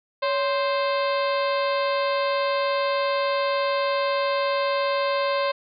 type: harmonic tone with a mistuned harmonic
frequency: 523.3 Hz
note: C5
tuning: in tune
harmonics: 1 / 2 / 3 / 4 / 5 / 6 / 7 / 8 / 9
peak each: -23 / -26 / -34 / -35 / -35 / -40 / -38 / -37 / -42 dBFS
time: 0.22-5.52 s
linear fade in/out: 10 ms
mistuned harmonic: 1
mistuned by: +120 cents
effects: none